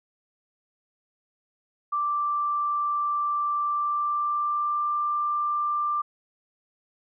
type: tone with pitch glide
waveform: sine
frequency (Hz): 1174.7 to 1184.9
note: D6 to D6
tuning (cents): 0 to +15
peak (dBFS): -23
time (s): 1.92-6.02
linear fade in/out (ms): 10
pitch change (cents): +15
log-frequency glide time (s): 3.61-4.85
effects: none